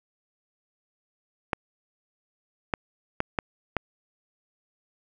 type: clicks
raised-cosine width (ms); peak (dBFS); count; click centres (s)
0.5; -9; 5; 1.532 / 2.738 / 3.204 / 3.388 / 3.767
effects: none